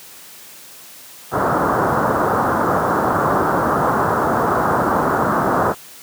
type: low-pass noise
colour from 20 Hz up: white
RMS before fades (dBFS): -17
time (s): 1.31-5.75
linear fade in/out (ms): 50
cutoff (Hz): 1400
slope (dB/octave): 48
effects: white hiss -40 dBFS RMS until 6.02 s + high-pass 100 Hz 12 dB/octave